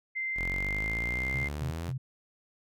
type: tone with pitch glide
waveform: sine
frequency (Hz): 2082 to 2096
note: C7 to C7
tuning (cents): -9 to +2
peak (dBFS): -30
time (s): 0.15-1.49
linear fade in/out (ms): 20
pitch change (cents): +11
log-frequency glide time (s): 0.33-0.38
type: exponential sweep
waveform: sawtooth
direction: up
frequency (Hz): 42.52 to 88.1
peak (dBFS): -30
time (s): 0.35-1.93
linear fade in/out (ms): 50
type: tone bursts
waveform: sine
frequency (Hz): 130.81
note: C3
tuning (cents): 0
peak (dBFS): -31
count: 3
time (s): 1.34-1.98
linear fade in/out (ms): 10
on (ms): 100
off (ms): 170
effects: none